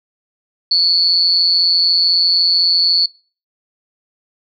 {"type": "tone with amplitude modulation", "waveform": "sine", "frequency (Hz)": 4435, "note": "C#8", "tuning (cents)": 0, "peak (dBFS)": -6, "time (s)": [0.71, 3.06], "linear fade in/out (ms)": 5, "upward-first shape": "sine", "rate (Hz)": 174, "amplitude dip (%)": 85, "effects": ["noise-tail reverb RT60 0.4 s tail -25 dB re dry"]}